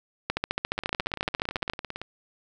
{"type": "two click trains", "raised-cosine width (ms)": 0.3, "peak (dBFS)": [-9, -18], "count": [21, 23], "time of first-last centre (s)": [[0.3, 1.699], [0.78, 2.016]], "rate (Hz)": [14.3, 17.8], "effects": []}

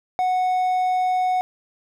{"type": "tone", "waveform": "triangle", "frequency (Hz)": 737, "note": "F#5", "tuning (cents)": -7, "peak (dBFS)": -16, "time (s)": [0.19, 1.41], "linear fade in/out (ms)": 0, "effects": []}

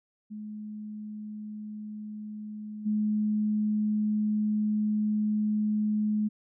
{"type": "tone with level steps", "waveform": "sine", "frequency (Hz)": 212.1, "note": "G#3", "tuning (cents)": 37, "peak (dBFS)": [-36, -24], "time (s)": [0.3, 6.29], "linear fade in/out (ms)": 20, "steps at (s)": 2.85, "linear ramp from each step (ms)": 20, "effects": []}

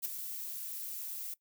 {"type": "noise with ADSR envelope", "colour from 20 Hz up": "violet", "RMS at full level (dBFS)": -32, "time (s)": [0.02, 1.34], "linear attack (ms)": 32, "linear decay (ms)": 9, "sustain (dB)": -9, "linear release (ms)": 3, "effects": ["noise-tail reverb RT60 0.1 s tail -20 dB re dry"]}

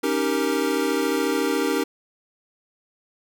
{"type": "chord", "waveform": "square", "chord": "Eb dominant seventh", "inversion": "third", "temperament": "equal", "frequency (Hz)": [277.2, 311.1, 392, 466.2], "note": ["Db4", "Eb4", "G4", "Bb4"], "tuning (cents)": [0, 0, 0, 0], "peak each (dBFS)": -27, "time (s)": [0.03, 1.84], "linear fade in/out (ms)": 10, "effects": []}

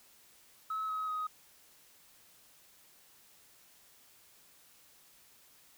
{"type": "tone with pitch steps", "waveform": "sine", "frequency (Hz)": [1291, 1273.2, 1255.7], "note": ["E6", "D#6", "D#6"], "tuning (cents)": [-37, 39, 15], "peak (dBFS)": -32, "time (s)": [0.7, 1.27], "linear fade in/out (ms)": 5, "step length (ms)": 190, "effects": ["tanh soft clip ceiling -30 dBFS", "white hiss -62 dBFS RMS until 5.77 s"]}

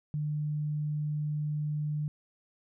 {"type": "tone", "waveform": "sine", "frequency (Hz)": 150, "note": "D3", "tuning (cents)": 37, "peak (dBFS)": -29, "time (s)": [0.14, 2.08], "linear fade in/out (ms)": 0, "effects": []}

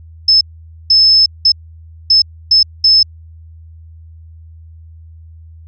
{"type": "tone bursts at uneven times", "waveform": "sine", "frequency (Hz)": 5230, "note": "E8", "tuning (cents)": -15, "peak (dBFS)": -5, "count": 6, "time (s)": [[0.28, 0.41], [0.9, 1.26], [1.45, 1.52], [2.1, 2.22], [2.51, 2.63], [2.84, 3.03]], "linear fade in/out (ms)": 5, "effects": ["added 81 Hz sine -34 dBFS peak until 5.67 s"]}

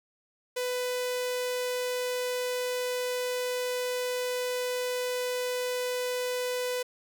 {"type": "tone with notch filter", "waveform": "sawtooth", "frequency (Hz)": 498.3, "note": "B4", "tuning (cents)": 15, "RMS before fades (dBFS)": -31, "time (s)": [0.56, 6.83], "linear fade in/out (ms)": 10, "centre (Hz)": 1200, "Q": 1.5, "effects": []}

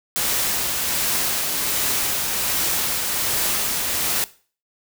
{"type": "noise with tremolo", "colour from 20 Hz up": "white", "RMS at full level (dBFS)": -21, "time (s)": [0.16, 4.24], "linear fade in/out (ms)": 0, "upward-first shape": "triangle", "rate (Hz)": 1.3, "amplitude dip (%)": 30, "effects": ["noise-tail reverb RT60 0.4 s tail -18 dB re dry"]}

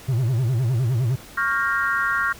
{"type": "tone with vibrato", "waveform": "triangle", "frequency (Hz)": 122.2, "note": "B2", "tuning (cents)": -18, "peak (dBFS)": -16, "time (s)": [0.08, 1.16], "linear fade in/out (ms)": 10, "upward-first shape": "sine", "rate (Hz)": 9.8, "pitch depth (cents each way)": 180}
{"type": "chord", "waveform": "sine", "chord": "G half-diminished seventh", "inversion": "second", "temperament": "equal with one note detuned", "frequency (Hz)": [1108.7, 1396.9, 1597.2, 1864.7], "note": ["Db6", "F6", "G6", "Bb6"], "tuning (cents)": [0, 0, 32, 0], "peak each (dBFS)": [-26, -22, -26, -27], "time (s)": [1.37, 2.33], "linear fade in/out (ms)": 10}
{"effects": ["pink hiss -43 dBFS RMS until 2.39 s"]}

